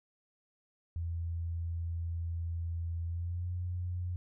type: tone with pitch glide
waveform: sine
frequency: 84.1 to 89.1 Hz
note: E2 to F2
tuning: +35 to +35 cents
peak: -33 dBFS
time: 0.96-4.16 s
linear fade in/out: 0 ms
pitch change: +100 cents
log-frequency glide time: 3.06-3.5 s
effects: none